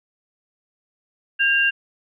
sine tone pair together, 1610 / 2776 Hz, G6 / F7, +46 / -11 cents, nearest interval major sixth, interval 943 cents, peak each -18 dBFS, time 1.39-1.71 s, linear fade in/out 20 ms, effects none

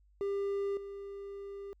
triangle tone with level steps, 398.6 Hz, G4, 29 cents sharp, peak -29 / -39 dBFS, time 0.21-1.73 s, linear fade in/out 0 ms, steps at 0.77 s, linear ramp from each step 2 ms, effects added 50 Hz sine -62 dBFS peak until 1.8 s

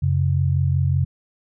sine tone pair together, 91.1 / 136.5 Hz, F#2 / C#3, -26 / -26 cents, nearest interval perfect fifth, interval 700 cents, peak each -19 / -19 dBFS, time 0.02-1.05 s, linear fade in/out 10 ms, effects none

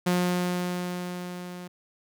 sawtooth tone with level ramp, 178.7 Hz, F3, 40 cents sharp, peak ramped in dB -17 to -34 dBFS, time 0.06-1.68 s, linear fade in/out 10 ms, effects none

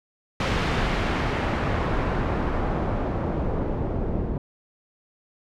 pink noise with low-pass filter sweep, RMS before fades -25 dBFS, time 0.4-4.38 s, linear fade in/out 2 ms, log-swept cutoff 3300 to 450 Hz, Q 0.74, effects none

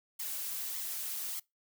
blue noise with flanger, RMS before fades -38 dBFS, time 0.19-1.4 s, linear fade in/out 10 ms, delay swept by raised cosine 0.91 to 6.11 ms, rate 1.7 Hz, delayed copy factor +0.55, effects noise-tail reverb RT60 0.2 s tail -24 dB re dry

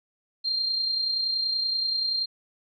sine tone with amplitude modulation, 4186 Hz, C8, in tune, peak -22 dBFS, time 0.44-2.26 s, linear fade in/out 20 ms, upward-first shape sine, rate 30.5 Hz, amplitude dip 40%, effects none

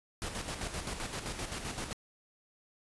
pink noise with tremolo, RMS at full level -37 dBFS, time 0.22-1.93 s, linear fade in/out 0 ms, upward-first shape square, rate 7.7 Hz, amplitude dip 50%, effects resampled to 24000 Hz

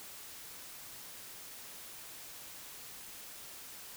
silence, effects white hiss -49 dBFS RMS until 3.96 s

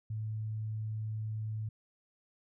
sine tone, 108.8 Hz, A2, 19 cents flat, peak -34 dBFS, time 0.1-1.69 s, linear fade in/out 5 ms, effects none

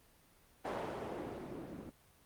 blue noise with low-pass filter sweep, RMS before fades -43 dBFS, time 0.64-1.91 s, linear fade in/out 20 ms, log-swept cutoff 660 to 240 Hz, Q 1.1, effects pink hiss -66 dBFS RMS until 2.25 s + Opus 32 kbps

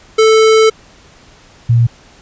square / sine tone pair in turn, 440 / 117.69 Hz, A4 / A#2, 0 / +17 cents, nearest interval octave + major seventh, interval 2283 cents, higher first, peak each -6 dBFS, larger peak neither, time 0.18-0.7 / 1.69-1.87 s, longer first, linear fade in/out 10 ms, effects pink hiss -43 dBFS RMS until 2.21 s + resampled to 16000 Hz

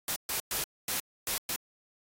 white noise bursts at uneven times, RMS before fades -32 dBFS, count 6, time 0.08-0.16 / 0.29-0.4 / 0.51-0.64 / 0.88-1 / 1.27-1.38 / 1.49-1.56 s, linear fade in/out 2 ms, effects AAC 48 kbps

